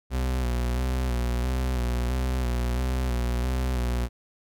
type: tone with vibrato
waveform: 40% pulse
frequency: 62 Hz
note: B1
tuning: 7 cents sharp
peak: -23 dBFS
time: 0.1-4.09 s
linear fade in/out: 50 ms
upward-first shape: square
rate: 1.5 Hz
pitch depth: 41 cents each way
effects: none